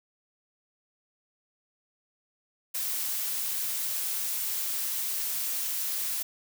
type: noise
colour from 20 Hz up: blue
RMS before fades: -31 dBFS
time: 2.74-6.23 s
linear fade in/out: 10 ms
effects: none